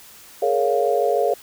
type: chord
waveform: sine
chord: Bb minor seventh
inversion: third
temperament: just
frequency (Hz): 419.5 / 466.2 / 559.4 / 699.2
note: Ab4 / Bb4 / Db5 / F5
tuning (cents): +17 / 0 / +16 / +2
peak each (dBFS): -22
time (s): 0.42-1.34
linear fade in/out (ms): 5
effects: white hiss -45 dBFS RMS until 1.42 s